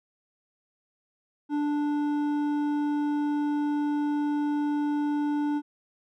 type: tone with hard clipping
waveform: sine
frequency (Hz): 293.7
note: D4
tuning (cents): 0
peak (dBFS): -26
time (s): 1.49-5.62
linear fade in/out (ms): 50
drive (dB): 8
effects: none